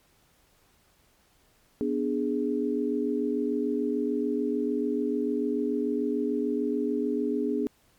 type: chord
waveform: sine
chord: G# diminished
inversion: first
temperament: equal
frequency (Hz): 246.9 / 293.7 / 415.3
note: B3 / D4 / G#4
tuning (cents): 0 / 0 / 0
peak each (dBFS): -29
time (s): 1.81-7.67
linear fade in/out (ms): 0
effects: pink hiss -64 dBFS RMS until 7.98 s + MP3 96 kbps